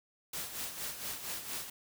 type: noise with tremolo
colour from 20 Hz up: white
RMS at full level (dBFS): -38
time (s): 0.33-1.7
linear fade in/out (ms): 5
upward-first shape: sine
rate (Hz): 4.3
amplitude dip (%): 60
effects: none